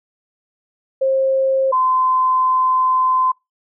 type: tone pair in turn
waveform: sine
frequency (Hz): 533 / 1029.1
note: C5 / C6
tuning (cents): +32 / -29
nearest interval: major seventh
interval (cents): 1139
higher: second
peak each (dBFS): -13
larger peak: neither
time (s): 1.01-1.72 / 1.72-3.32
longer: second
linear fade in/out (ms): 10
effects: noise-tail reverb RT60 0.2 s tail -24 dB re dry